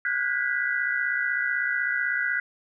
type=tone cluster; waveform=sine; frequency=1440 / 1496 / 1630 / 1974 Hz; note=F#6 / F#6 / G#6 / B6; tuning=-47 / +19 / -33 / -1 cents; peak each=-29 dBFS; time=0.05-2.4 s; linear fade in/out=2 ms; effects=none